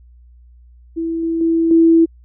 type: tone with level steps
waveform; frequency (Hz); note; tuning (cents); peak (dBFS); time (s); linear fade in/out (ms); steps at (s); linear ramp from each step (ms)
sine; 329.6; E4; 0; -18 / -16 / -12 / -7; 0.96-2.06; 20; 1.23 / 1.41 / 1.71; 2
effects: added 60 Hz sine -42 dBFS peak until 2.24 s